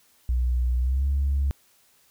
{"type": "tone with pitch glide", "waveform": "sine", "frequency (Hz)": [61.5, 69.43], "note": ["B1", "C#2"], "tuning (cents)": [-7, 3], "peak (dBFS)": -19, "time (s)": [0.29, 1.51], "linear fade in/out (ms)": 0, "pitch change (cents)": 210, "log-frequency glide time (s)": [0.79, 1.06], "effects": ["tanh soft clip ceiling -17 dBFS", "white hiss -61 dBFS RMS until 2.1 s"]}